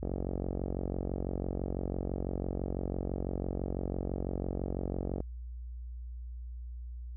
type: click train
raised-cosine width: 2 ms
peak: -21 dBFS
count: 239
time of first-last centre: 0.03-5.204 s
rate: 46 Hz
effects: added 60 Hz sine -39 dBFS peak until 7.16 s